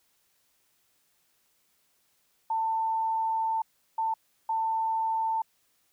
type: tone bursts at uneven times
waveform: sine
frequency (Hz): 893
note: A5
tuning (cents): +25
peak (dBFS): -25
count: 3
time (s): 2.5-3.62 / 3.98-4.14 / 4.49-5.42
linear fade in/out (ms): 5
effects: white hiss -70 dBFS RMS until 5.92 s